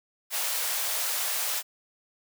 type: high-pass noise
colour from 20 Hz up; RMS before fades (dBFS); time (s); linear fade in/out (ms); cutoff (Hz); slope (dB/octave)
white; -29; 0.3-1.63; 50; 490; 48
effects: none